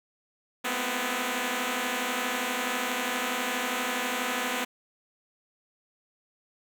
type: tone cluster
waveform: 5% pulse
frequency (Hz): 214.6 / 245.6 / 257.9 / 333.9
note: A3 / B3 / C4 / E4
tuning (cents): -43 / -9 / -25 / +22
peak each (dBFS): -27 / -19 / -21 / -28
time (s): 0.64-4.65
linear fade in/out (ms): 10
effects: none